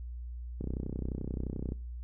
click train, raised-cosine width 3 ms, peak -23 dBFS, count 36, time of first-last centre 0.61-1.721 s, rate 31.5 Hz, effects noise-tail reverb RT60 0.4 s tail -23 dB re dry + added 60 Hz sine -38 dBFS peak until 2.03 s

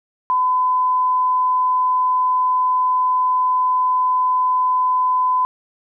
sine tone, 1010 Hz, B5, 39 cents sharp, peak -14 dBFS, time 0.3-5.45 s, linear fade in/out 0 ms, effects none

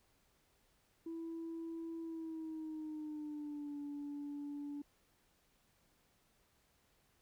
sine tone with pitch glide, 329.6 to 288.6 Hz, E4 to D4, 0 to -30 cents, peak -40 dBFS, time 1.06-4.82 s, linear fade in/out 5 ms, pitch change -230 cents, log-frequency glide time 2.01-3.78 s, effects tanh soft clip ceiling -39 dBFS + pink hiss -74 dBFS RMS until 7.21 s

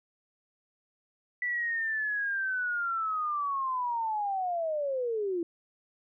sine linear sweep, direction down, 1975.5 to 330 Hz, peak -28 dBFS, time 1.42-5.43 s, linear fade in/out 2 ms, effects none

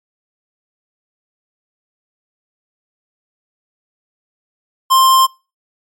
square tone, 1052 Hz, C6, 9 cents sharp, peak -8 dBFS, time 4.9-5.27 s, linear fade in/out 20 ms, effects noise-tail reverb RT60 0.3 s tail -24 dB re dry + MP3 64 kbps

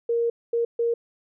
sine tone bursts at uneven times, 467.5 Hz, A#4, 5 cents sharp, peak -20 dBFS, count 3, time 0.09-0.3 / 0.53-0.65 / 0.79-0.94 s, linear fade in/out 5 ms, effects none

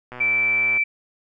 click train, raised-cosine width 0.5 ms, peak -21 dBFS, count 82, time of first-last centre 0.12-0.773 s, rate 124 Hz
sine tone, 2329 Hz, D7, 15 cents flat, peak -17 dBFS, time 0.2-0.84 s, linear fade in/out 10 ms
effects none

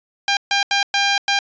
10% pulse tone bursts at uneven times, 800 Hz, G5, 35 cents sharp, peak -7 dBFS, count 5, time 0.28-0.37 / 0.51-0.63 / 0.71-0.83 / 0.94-1.18 / 1.28-1.39 s, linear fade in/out 2 ms, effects resampled to 16000 Hz

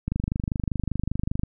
click train, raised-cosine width 5 ms, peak -13 dBFS, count 35, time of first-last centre 0.08-1.435 s, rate 25.1 Hz, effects none

